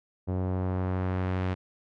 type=tone with low-pass filter sweep; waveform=sawtooth; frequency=92.5 Hz; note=F#2; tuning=in tune; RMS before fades=-29 dBFS; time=0.27-1.55 s; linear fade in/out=20 ms; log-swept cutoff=630 to 2700 Hz; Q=0.86; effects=none